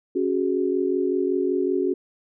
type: chord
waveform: sine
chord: C# suspended fourth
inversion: none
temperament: equal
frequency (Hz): 277.2 / 370 / 415.3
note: C#4 / F#4 / G#4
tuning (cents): 0 / 0 / 0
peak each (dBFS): -26 / -22 / -27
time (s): 0.15-1.94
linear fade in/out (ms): 10
effects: none

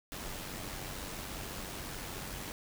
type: noise with amplitude modulation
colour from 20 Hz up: pink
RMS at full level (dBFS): -40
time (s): 0.12-2.52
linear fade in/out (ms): 0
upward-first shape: sine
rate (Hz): 93.8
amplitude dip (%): 40
effects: none

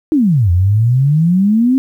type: exponential two-way sweep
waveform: sine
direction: down then up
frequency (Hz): 329.6 to 85 to 270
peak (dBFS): -8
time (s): 0.12-1.78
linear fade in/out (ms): 0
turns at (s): 0.51
effects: 8-bit

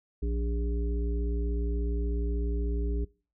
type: harmonic tone with a mistuned harmonic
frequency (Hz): 58.27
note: A#1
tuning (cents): 0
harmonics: 1 / 3 / 5 / 7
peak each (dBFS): -27 / -40 / -39 / -39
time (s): 0.22-3.05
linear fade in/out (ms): 10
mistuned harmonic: 3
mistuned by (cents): +35
effects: noise-tail reverb RT60 0.4 s tail -24 dB re dry

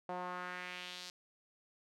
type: tone with band-pass filter sweep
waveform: sawtooth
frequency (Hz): 180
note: F#3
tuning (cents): -47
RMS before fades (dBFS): -44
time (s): 0.09-1.1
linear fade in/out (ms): 2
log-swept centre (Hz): 740 to 4900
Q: 2
effects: none

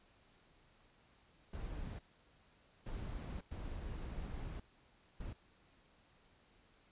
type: noise bursts at uneven times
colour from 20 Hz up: brown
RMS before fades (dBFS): -44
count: 4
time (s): 1.53-1.99 / 2.86-3.41 / 3.51-4.6 / 5.2-5.33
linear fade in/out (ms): 5
effects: pink hiss -69 dBFS RMS until 6.91 s + resampled to 8000 Hz

